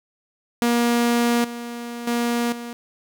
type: tone with level steps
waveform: sawtooth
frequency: 237.5 Hz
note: A#3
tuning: 33 cents sharp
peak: -13 / -26 / -16 / -27 dBFS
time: 0.62-2.73 s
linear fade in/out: 0 ms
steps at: 1.44 / 2.07 / 2.52 s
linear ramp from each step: 5 ms
effects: none